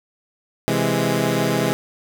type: chord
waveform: 15% pulse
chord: C augmented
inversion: none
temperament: equal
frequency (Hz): 130.81 / 164.81 / 207.7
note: C3 / E3 / G#3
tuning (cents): 0 / 0 / 0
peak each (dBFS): -16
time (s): 0.68-1.73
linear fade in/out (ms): 0
effects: none